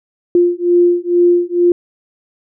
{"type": "beating tone pair", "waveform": "sine", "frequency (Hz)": [349.2, 351.4], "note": ["F4", "F4"], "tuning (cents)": [0, 11], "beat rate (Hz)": 2.2, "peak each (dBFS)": -12, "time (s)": [0.35, 1.72], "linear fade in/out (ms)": 2, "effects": []}